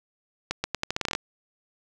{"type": "accelerating click train", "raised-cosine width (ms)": 0.2, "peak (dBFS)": -9, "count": 12, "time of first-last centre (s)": [0.51, 1.151], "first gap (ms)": 130, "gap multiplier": 0.82, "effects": []}